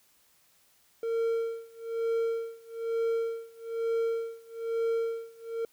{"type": "tone with tremolo", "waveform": "triangle", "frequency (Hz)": 457.7, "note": "A#4", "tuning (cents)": -32, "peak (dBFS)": -23, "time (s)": [1.03, 5.65], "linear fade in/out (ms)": 2, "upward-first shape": "sine", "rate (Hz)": 1.1, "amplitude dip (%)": 95, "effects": ["white hiss -65 dBFS RMS until 5.72 s"]}